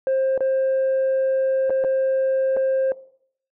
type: tone with dropouts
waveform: sine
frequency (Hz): 530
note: C5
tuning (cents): +22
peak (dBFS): -15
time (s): 0.07-2.92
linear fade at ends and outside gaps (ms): 1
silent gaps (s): 0.377-0.406 / 1.697-1.704 / 1.84-1.846 / 2.566-2.57
effects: noise-tail reverb RT60 0.6 s tail -19 dB re dry + tanh soft clip ceiling -16 dBFS